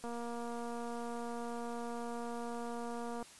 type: click train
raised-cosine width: 1 ms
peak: -30 dBFS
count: 753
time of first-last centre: 0.04-3.226 s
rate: 236 Hz
effects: white hiss -56 dBFS RMS until 3.39 s + resampled to 24000 Hz